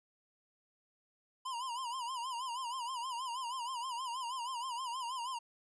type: tone with vibrato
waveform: square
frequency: 993 Hz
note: B5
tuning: 9 cents sharp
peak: -38 dBFS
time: 1.45-5.39 s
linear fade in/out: 10 ms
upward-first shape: sine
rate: 6.3 Hz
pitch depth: 120 cents each way
effects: resampled to 24000 Hz